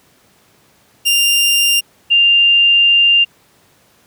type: tone pair in turn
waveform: sawtooth / sine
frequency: 2794 / 2794 Hz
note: F7 / F7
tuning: 0 / 0 cents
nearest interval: unison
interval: 0 cents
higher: neither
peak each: -7 dBFS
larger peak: neither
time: 1.05-1.81 / 2.1-3.25 s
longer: second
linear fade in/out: 20 ms
effects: pink hiss -52 dBFS RMS until 4.06 s + high-pass 100 Hz 12 dB/octave